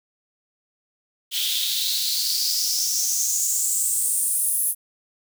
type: noise with high-pass filter sweep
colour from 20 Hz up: white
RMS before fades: -23 dBFS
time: 1.31-4.75 s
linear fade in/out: 50 ms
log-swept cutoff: 3200 to 11000 Hz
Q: 5.6
effects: none